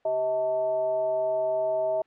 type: tone with frequency modulation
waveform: sine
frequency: 639 Hz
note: D#5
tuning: 46 cents sharp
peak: -23 dBFS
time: 0.05-2.02 s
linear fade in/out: 5 ms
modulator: 251 Hz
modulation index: 0.45
effects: white hiss -65 dBFS RMS until 2.06 s + low-pass 2000 Hz 12 dB/octave